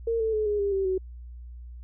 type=tone with pitch steps; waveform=sine; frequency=458.8 / 443.7 / 429.1 / 414.9 / 401.3 / 388 / 375.3 Hz; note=A#4 / A4 / A4 / G#4 / G4 / G4 / F#4; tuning=-28 / +14 / -43 / -2 / +41 / -18 / +25 cents; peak=-23 dBFS; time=0.07-0.98 s; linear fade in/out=5 ms; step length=130 ms; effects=added 60 Hz sine -39 dBFS peak until 1.83 s